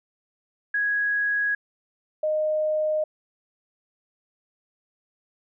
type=tone pair in turn; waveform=sine; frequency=1661.2 / 616.7 Hz; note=G#6 / D#5; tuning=0 / -16 cents; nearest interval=octave + perfect fourth; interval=1716 cents; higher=first; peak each=-21 dBFS; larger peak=neither; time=0.74-1.55 / 2.23-3.04 s; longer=neither; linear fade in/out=5 ms; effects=none